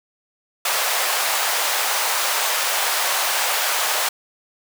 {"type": "high-pass noise", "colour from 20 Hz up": "pink", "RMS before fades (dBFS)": -21, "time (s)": [0.65, 4.09], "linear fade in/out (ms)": 5, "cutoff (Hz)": 640, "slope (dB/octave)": 24, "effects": []}